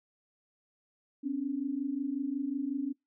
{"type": "tone pair together", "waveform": "sine", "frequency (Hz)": [259.3, 284.8], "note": ["C4", "C#4"], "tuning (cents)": [-15, 47], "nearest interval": "major second", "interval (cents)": 162, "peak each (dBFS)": [-35, -32], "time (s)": [1.23, 2.93], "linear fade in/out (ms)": 20, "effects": ["noise-tail reverb RT60 0.2 s tail -24 dB re dry"]}